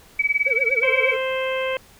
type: tone with tremolo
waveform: sine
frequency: 2283 Hz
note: D7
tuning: 50 cents flat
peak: -14 dBFS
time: 0.19-1.14 s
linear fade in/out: 5 ms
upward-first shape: sine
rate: 19 Hz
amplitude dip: 95%
type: tone with vibrato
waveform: triangle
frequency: 493.9 Hz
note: B4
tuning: in tune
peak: -23 dBFS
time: 0.46-1.17 s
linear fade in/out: 10 ms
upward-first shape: sine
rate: 8.4 Hz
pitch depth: 190 cents each way
type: harmonic tone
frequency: 523.3 Hz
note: C5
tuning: in tune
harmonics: 1 / 2 / 3 / 4 / 5 / 6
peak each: -23 / -31 / -33 / -31 / -31 / -35 dBFS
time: 0.83-1.77 s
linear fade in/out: 2 ms
effects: pink hiss -50 dBFS RMS until 1.99 s